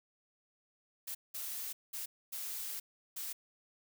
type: noise bursts at uneven times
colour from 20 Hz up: blue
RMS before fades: -41 dBFS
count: 5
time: 1.07-1.15 / 1.34-1.73 / 1.93-2.06 / 2.32-2.8 / 3.16-3.33 s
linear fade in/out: 10 ms
effects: none